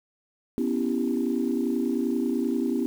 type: chord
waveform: sine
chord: C# half-diminished seventh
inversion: third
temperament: equal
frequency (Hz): 246.9 / 277.2 / 329.6 / 392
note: B3 / C#4 / E4 / G4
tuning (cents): 0 / 0 / 0 / 0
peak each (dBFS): -26 / -28 / -29 / -31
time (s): 0.58-2.86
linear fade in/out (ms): 0
effects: tanh soft clip ceiling -14 dBFS + 8-bit